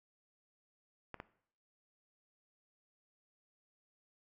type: clicks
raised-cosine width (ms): 0.5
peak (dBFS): -28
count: 2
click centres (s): 1.143 / 1.201
effects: noise-tail reverb RT60 0.6 s tail -17 dB re dry